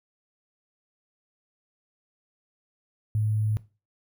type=tone with sample-and-hold; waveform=sine; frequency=107.4 Hz; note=A2; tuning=41 cents flat; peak=-22 dBFS; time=3.15-3.57 s; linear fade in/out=0 ms; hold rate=11025 Hz; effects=noise-tail reverb RT60 0.3 s tail -18 dB re dry